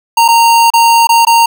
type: tone with dropouts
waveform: square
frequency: 925 Hz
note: A#5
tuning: 14 cents flat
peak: -5 dBFS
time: 0.17-1.46 s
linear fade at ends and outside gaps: 5 ms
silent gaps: 0.281-0.285 / 0.703-0.736 / 1.071-1.091 / 1.251-1.269 s
effects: none